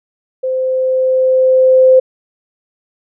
sine tone with level ramp, 518 Hz, C5, 17 cents flat, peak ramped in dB -14 to -3 dBFS, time 0.43-2 s, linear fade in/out 10 ms, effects none

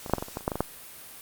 clicks, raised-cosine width 1 ms, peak -22 / -19 / -6 / -17 / -17 / -27 / -17 / -30 / -10 / -16 / -16 / -9 dBFS, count 12, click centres 0.062 / 0.097 / 0.136 / 0.183 / 0.225 / 0.284 / 0.371 / 0.408 / 0.479 / 0.518 / 0.556 / 0.606 s, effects white hiss -45 dBFS RMS until 1.21 s + Opus 48 kbps

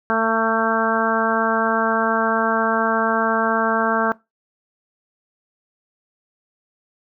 harmonic tone, 224.3 Hz, A3, 34 cents sharp, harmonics 1 / 2 / 3 / 4 / 5 / 6 / 7, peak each -24 / -24 / -24 / -24 / -24 / -24 / -24 dBFS, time 0.1-4.12 s, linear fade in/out 0 ms, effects noise-tail reverb RT60 0.2 s tail -20 dB re dry

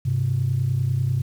sine tone pair together, 100.9 / 131.06 Hz, G#2 / C3, -49 / +3 cents, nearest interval perfect fourth, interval 452 cents, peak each -23 / -20 dBFS, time 0.05-1.22 s, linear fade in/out 10 ms, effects tanh soft clip ceiling -13 dBFS + 8-bit

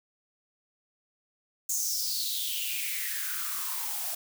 blue noise with high-pass filter sweep, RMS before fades -32 dBFS, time 1.69-4.15 s, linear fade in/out 5 ms, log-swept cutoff 6900 to 670 Hz, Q 6.2, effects none

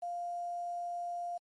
sine tone with quantisation, 698.5 Hz, F5, in tune, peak -35 dBFS, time 0.02-1.38 s, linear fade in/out 10 ms, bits 10, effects MP3 48 kbps

